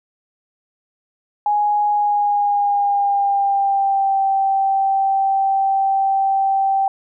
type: tone with pitch glide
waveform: sine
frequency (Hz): 830.6 to 779.5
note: G#5 to G5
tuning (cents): 0 to -10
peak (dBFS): -14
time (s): 1.46-6.88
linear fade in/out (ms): 2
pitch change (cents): -110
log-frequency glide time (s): 1.89-4.21
effects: none